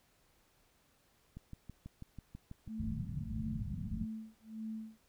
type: click train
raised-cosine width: 5 ms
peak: -34 dBFS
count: 10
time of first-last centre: 1.37-2.841 s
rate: 6.12 Hz
type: tone with tremolo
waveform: sine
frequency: 220 Hz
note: A3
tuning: in tune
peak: -38 dBFS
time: 2.66-5.02 s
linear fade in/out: 50 ms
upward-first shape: sine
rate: 1.6 Hz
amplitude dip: 100%
type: low-pass noise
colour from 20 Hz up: white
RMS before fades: -40 dBFS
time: 2.78-4.06 s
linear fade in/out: 20 ms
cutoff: 200 Hz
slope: 48 dB/octave
effects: pink hiss -71 dBFS RMS until 5.08 s